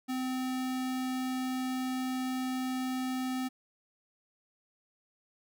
square tone, 257.4 Hz, C4, 28 cents flat, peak -32 dBFS, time 0.08-3.49 s, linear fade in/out 20 ms, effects none

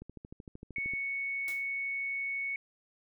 click train, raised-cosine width 3 ms, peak -32 dBFS, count 13, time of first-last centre 0.02-0.936 s, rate 13.1 Hz
sine tone, 2217 Hz, C#7, in tune, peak -32 dBFS, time 0.76-2.56 s, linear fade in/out 2 ms
white noise with exponential decay, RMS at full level -43 dBFS, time 1.48-1.7 s, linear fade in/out 0 ms, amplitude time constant 46 ms
effects none

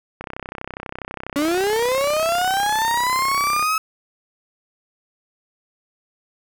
click train, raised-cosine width 0.5 ms, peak -15 dBFS, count 111, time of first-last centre 0.21-3.626 s, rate 32.2 Hz
35% pulse linear sweep, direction up, 277.1 to 1296 Hz, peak -16 dBFS, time 1.36-3.78 s, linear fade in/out 2 ms
effects none

